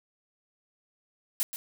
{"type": "noise with echo", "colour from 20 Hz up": "blue", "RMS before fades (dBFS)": -27, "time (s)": [1.4, 1.43], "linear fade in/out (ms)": 0, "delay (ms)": 130, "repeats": 1, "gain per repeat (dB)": -10, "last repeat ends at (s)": 1.56, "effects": []}